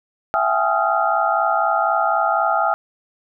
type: tone cluster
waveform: sine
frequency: 667 / 769 / 833 / 1256 / 1376 Hz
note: E5 / G5 / G#5 / D#6 / F6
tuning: +20 / -33 / +5 / +16 / -26 cents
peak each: -22 dBFS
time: 0.34-2.74 s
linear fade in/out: 0 ms
effects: none